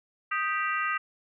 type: harmonic tone with a mistuned harmonic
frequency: 392 Hz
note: G4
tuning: in tune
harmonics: 3 / 4 / 5 / 6 / 7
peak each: -29 / -33 / -32 / -39 / -36 dBFS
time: 0.31-0.98 s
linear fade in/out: 10 ms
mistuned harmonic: 3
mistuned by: +98 cents
effects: none